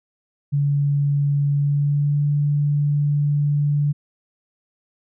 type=tone with pitch glide; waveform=sine; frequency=142.9 to 145.65 Hz; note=D3 to D3; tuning=-47 to -14 cents; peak=-16 dBFS; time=0.52-3.93 s; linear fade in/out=20 ms; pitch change=+33 cents; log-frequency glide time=1.53-2.25 s; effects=none